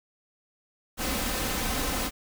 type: noise with comb filter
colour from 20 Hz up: pink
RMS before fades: -29 dBFS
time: 0.97-2.11 s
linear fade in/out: 50 ms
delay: 3.9 ms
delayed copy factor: +0.5
effects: none